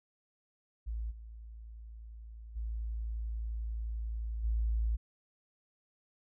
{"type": "tone with level steps", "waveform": "sine", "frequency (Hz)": 55.7, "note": "A1", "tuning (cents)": 22, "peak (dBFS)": [-34, -45, -34, -28], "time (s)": [0.86, 4.97], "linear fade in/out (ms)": 20, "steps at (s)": [1.1, 2.55, 4.43], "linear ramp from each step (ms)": 20, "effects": []}